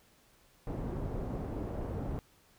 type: low-pass noise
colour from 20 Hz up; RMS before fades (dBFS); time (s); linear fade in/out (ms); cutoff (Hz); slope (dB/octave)
pink; -37; 0.67-2.19; 0; 570; 12
effects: pink hiss -65 dBFS RMS until 2.58 s